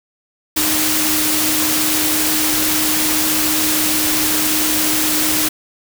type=tone in noise; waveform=sine; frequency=308.5 Hz; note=D#4; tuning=15 cents flat; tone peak=-22 dBFS; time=0.56-5.49 s; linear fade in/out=10 ms; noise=white; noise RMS=-17 dBFS; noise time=0.56-5.49 s; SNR=-8 dB; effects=none